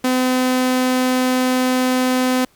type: tone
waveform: sawtooth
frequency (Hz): 254.9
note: C4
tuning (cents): -45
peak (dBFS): -11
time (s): 0.04-2.45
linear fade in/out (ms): 5
effects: pink hiss -56 dBFS RMS until 2.55 s